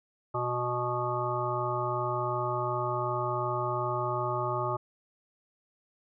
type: harmonic tone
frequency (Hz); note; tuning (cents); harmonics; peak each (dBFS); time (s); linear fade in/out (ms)
122.7; B2; -11; 1 / 3 / 5 / 7 / 9 / 10; -35 / -35 / -35 / -35 / -35 / -35; 0.34-4.77; 10
effects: none